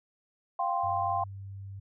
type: chord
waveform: sine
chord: F suspended second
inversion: none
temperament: equal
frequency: 698.5 / 784 / 1046.5 Hz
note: F5 / G5 / C6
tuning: 0 / 0 / 0 cents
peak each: -31 dBFS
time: 0.59-1.24 s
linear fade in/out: 5 ms
type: tone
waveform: sine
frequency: 98 Hz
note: G2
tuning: in tune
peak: -39 dBFS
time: 0.83-1.8 s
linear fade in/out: 10 ms
effects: none